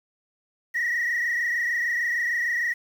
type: tone with frequency modulation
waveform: sine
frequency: 1905 Hz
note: A#6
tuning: 37 cents sharp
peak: -21 dBFS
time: 0.74-2.74 s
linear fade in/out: 20 ms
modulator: 26.6 Hz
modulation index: 2.4
effects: tanh soft clip ceiling -19 dBFS + 8-bit